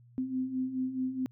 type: beating tone pair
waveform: sine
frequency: 254.8 / 259.5 Hz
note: C4 / C4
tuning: -46 / -14 cents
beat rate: 4.7 Hz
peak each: -37 / -31 dBFS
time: 0.18-1.26 s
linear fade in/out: 0 ms
effects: added 120 Hz sine -55 dBFS peak until 1.31 s